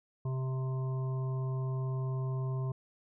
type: harmonic tone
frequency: 130.81 Hz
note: C3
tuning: in tune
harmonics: 1 / 3 / 5 / 7 / 8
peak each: -31 / -44 / -49 / -54 / -49 dBFS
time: 0.25-2.72 s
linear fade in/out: 5 ms
effects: none